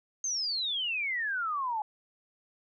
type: exponential sweep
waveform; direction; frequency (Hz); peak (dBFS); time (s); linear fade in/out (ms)
sine; down; 6460 to 830.6; -29; 0.24-1.82; 2
effects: none